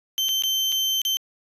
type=tone with dropouts; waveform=35% pulse; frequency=3103 Hz; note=G7; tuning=18 cents flat; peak=-19 dBFS; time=0.18-1.17 s; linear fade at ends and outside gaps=0 ms; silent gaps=0.285-0.29 / 0.423-0.436 / 0.72-0.724 / 1.017-1.051 s; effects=resampled to 32000 Hz